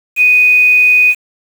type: tone with quantisation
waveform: sine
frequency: 2489 Hz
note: D#7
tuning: in tune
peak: -5 dBFS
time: 0.16-1.15 s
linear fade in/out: 50 ms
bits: 5
effects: none